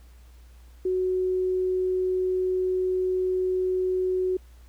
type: tone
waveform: sine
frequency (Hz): 370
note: F#4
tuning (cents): 0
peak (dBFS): -22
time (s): 0.85-4.37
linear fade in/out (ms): 5
effects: added 60 Hz sine -47 dBFS peak until 4.68 s + pink hiss -61 dBFS RMS until 4.68 s